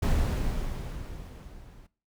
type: noise with level ramp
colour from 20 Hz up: brown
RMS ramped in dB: -23 to -50 dBFS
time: 0.02-1.87 s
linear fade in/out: 10 ms
effects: noise-tail reverb RT60 0.4 s tail -21 dB re dry